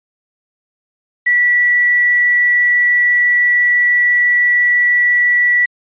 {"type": "tone with quantisation", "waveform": "sine", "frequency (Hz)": 1951, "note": "B6", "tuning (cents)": -22, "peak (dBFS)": -9, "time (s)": [1.26, 5.66], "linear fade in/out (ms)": 10, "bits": 6, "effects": ["resampled to 8000 Hz"]}